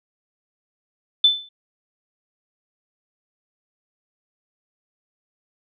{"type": "tone with exponential decay", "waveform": "sine", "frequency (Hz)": 3520, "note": "A7", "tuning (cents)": 0, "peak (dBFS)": -8, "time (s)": [1.24, 1.49], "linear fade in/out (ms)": 5, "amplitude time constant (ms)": 54, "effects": []}